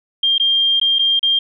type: tone with dropouts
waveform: sine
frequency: 3198 Hz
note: G7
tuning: 34 cents sharp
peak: -12 dBFS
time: 0.23-1.39 s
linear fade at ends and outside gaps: 5 ms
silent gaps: 0.381-0.398 / 0.799-0.813 / 0.986-0.992 / 1.194-1.229 s
effects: none